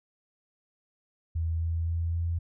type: tone with pitch steps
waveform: sine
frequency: 82 / 82.81 / 83.63 / 84.45 Hz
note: E2 / E2 / E2 / E2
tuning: -9 / +8 / +26 / +42 cents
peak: -26 dBFS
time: 1.35-2.39 s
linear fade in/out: 10 ms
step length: 260 ms
effects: none